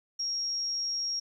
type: tone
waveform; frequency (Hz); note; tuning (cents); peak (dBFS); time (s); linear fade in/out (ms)
sine; 5588; F8; 0; -29; 0.19-1.2; 10
effects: 11-bit